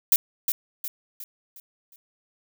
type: noise with echo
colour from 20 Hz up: violet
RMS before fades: -17 dBFS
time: 0.12-0.16 s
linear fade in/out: 2 ms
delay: 360 ms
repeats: 5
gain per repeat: -7 dB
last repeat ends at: 1.96 s
effects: none